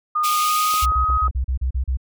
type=tone with pitch glide; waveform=sine; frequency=1224 to 1261.3 Hz; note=D#6 to D#6; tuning=-29 to +23 cents; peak=-17 dBFS; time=0.15-1.28 s; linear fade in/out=10 ms; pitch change=+52 cents; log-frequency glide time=0.33-0.96 s
type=high-pass noise; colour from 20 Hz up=pink; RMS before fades=-26 dBFS; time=0.23-0.86 s; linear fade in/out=20 ms; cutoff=2200 Hz; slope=96 dB/octave
type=click train; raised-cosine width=1 ms; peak=-23 dBFS; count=4; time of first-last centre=0.74-1.282 s; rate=5.54 Hz
type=tone bursts; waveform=sine; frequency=64.4 Hz; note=C2; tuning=27 cents flat; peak=-18 dBFS; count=9; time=0.82-1.972 s; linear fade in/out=10 ms; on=96 ms; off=36 ms
effects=none